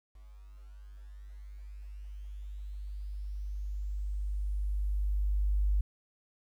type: tone with level ramp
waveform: sine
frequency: 50 Hz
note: G1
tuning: 35 cents sharp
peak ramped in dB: -49 to -24 dBFS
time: 0.15-5.81 s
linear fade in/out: 5 ms
effects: 11-bit